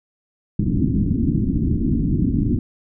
white low-pass noise, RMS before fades -19 dBFS, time 0.59-2.59 s, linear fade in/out 2 ms, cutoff 300 Hz, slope 48 dB/octave, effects none

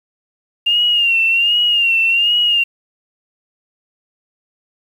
sine tone with vibrato, 2792 Hz, F7, 1 cent flat, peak -11 dBFS, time 0.66-2.64 s, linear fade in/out 10 ms, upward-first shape sine, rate 1.3 Hz, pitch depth 70 cents each way, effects 7-bit

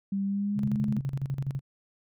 sine tone with pitch glide, 196.9 to 211 Hz, G3 to G#3, +8 to +28 cents, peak -26 dBFS, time 0.12-0.99 s, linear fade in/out 5 ms, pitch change +120 cents, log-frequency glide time 0.25-0.77 s
sine tone with tremolo, 136.4 Hz, C#3, 28 cents flat, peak -26 dBFS, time 0.55-1.61 s, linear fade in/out 50 ms, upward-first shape square, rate 12 Hz, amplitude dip 75%
effects none

